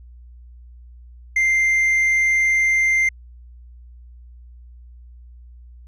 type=tone; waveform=triangle; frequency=2093 Hz; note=C7; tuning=in tune; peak=-13 dBFS; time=1.36-3.09 s; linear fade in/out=5 ms; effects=added 60 Hz sine -40 dBFS peak until 5.87 s + resampled to 22050 Hz